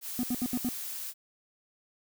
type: noise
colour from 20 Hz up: blue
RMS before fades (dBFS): -38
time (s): 0.01-1.14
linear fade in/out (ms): 50
type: tone bursts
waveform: triangle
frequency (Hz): 246.9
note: B3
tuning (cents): 0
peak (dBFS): -25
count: 5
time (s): 0.19-0.689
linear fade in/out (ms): 0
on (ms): 43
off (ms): 71
effects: none